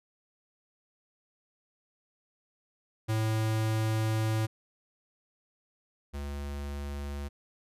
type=tone pair in turn; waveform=square; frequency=110 / 71.19 Hz; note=A2 / C#2; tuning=0 / +47 cents; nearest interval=minor sixth; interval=753 cents; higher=first; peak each=-27 / -35 dBFS; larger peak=first; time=3.08-4.47 / 6.13-7.29 s; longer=first; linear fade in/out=20 ms; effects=resampled to 32000 Hz